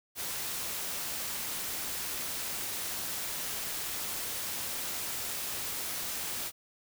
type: noise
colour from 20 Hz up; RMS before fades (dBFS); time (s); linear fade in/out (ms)
white; -36; 0.15-6.52; 50
effects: none